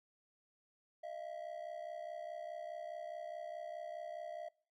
triangle ring-modulated tone, 652 Hz, E5, 19 cents flat, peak -38 dBFS, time 1.03-4.49 s, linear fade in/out 10 ms, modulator 32.4 Hz, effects noise-tail reverb RT60 0.4 s tail -23 dB re dry

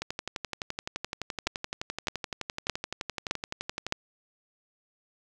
two click trains, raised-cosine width 0.2 ms, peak -15 / -9 dBFS, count 46 / 5, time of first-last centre 0.02-3.866 / 1.47-3.924 s, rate 11.7 / 1.63 Hz, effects none

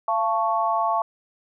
sine chord, F augmented, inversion none, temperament equal with one note detuned, 684.1 / 880 / 1108.7 Hz, F5 / A5 / C#6, -36 / 0 / 0 cents, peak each -24 dBFS, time 0.08-1.02 s, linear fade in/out 2 ms, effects none

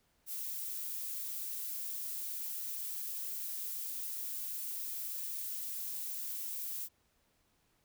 violet noise, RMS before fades -40 dBFS, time 0.26-6.89 s, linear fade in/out 50 ms, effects pink hiss -74 dBFS RMS until 7.84 s

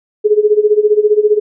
sine tone with tremolo, 421.4 Hz, G#4, 25 cents sharp, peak -4 dBFS, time 0.24-1.4 s, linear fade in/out 20 ms, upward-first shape sine, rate 15 Hz, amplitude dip 85%, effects none

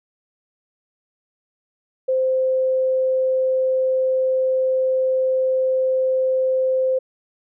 sine tone, 520 Hz, C5, 11 cents flat, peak -16 dBFS, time 2.08-6.99 s, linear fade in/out 10 ms, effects none

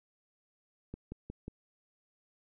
click train, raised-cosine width 3 ms, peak -28 dBFS, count 4, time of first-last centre 0.94-1.481 s, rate 5.55 Hz, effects none

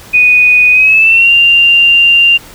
sine tone with pitch glide, 2480 to 2784 Hz, D#7 to F7, -6 to -6 cents, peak -3 dBFS, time 0.13-2.38 s, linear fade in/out 20 ms, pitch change +200 cents, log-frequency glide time 0.71-1.32 s, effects pink hiss -34 dBFS RMS until 2.54 s

